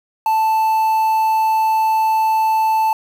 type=tone with quantisation; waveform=triangle; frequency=880 Hz; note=A5; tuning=in tune; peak=-11 dBFS; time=0.26-2.93 s; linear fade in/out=2 ms; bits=6; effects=none